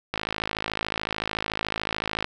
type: click train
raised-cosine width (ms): 0.3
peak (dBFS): -10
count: 114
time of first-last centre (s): 0.14-2.244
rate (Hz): 53.7
effects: none